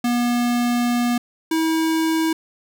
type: tone pair in turn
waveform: square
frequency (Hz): 241.2 / 322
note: B3 / E4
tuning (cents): -41 / -41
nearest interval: perfect fourth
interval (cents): 500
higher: second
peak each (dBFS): -18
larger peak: neither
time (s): 0.04-1.18 / 1.51-2.33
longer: first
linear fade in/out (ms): 5
effects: none